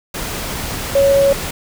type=tone in noise; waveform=sine; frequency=554.4 Hz; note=C#5; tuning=in tune; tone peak=-9 dBFS; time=0.95-1.33 s; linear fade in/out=5 ms; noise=pink; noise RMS=-24 dBFS; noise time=0.14-1.51 s; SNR=+12 dB; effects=none